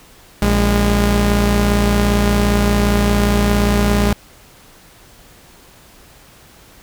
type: tone pair together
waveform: sawtooth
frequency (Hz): 57.36 / 204.4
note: A#1 / G#3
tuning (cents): -27 / -27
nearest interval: octave + minor seventh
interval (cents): 2200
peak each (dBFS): -11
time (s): 0.42-4.13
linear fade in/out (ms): 0
effects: pink hiss -45 dBFS RMS until 6.82 s